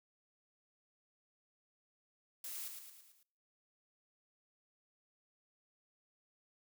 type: noise with echo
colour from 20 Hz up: blue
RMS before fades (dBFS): -45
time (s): 2.44-2.68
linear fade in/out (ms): 2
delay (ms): 110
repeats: 5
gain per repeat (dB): -5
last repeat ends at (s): 3.23
effects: noise-tail reverb RT60 0.6 s tail -24 dB re dry